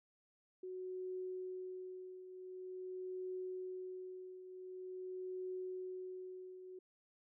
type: tone with tremolo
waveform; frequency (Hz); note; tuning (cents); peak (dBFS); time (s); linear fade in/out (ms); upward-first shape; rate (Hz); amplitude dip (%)
sine; 369.8; F#4; -1; -40; 0.63-6.79; 5; triangle; 0.46; 70
effects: none